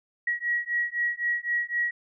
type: beating tone pair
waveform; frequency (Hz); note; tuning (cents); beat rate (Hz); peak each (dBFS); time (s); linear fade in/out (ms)
sine; 1909 / 1912.9; A#6 / A#6; +41 / +44; 3.9; -28 / -28; 0.27-1.91; 5
effects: none